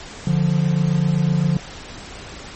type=tone pair together; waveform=triangle; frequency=146.7 / 174.46 Hz; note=D3 / F3; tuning=-2 / -2 cents; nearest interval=minor third; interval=300 cents; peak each=-16 dBFS; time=0.27-1.57 s; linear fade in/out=2 ms; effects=pink hiss -36 dBFS RMS until 2.55 s + MP3 32 kbps